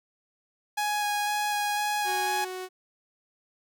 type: tone with vibrato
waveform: sawtooth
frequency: 830.6 Hz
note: G#5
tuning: in tune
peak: -22 dBFS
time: 0.77-2.45 s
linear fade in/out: 10 ms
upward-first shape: square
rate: 2 Hz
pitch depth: 8 cents each way
type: tone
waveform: sawtooth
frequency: 370 Hz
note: F#4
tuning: in tune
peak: -30 dBFS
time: 2.04-2.69 s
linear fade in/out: 50 ms
effects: none